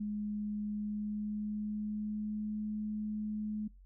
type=tone with pitch glide; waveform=sine; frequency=209 to 212.4 Hz; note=G#3 to G#3; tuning=+11 to +39 cents; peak=-34 dBFS; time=0-3.68 s; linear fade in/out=10 ms; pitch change=+28 cents; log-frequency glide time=0.71-2.61 s; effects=noise-tail reverb RT60 0.2 s tail -24 dB re dry + added 46 Hz sine -54 dBFS peak until 3.85 s